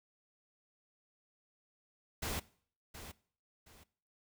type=noise with echo; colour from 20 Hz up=pink; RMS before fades=-38 dBFS; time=2.22-2.4 s; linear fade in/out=10 ms; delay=720 ms; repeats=2; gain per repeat=-11 dB; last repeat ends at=3.84 s; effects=noise-tail reverb RT60 0.5 s tail -20 dB re dry